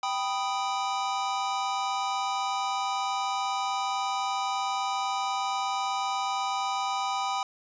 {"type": "chord", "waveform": "square", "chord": "G augmented", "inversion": "none", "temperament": "equal", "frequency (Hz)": [784, 987.8, 1244.5], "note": ["G5", "B5", "D#6"], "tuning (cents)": [0, 0, 0], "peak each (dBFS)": [-31, -33, -34], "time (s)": [0.03, 7.43], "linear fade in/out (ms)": 2, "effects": ["resampled to 16000 Hz", "9-bit"]}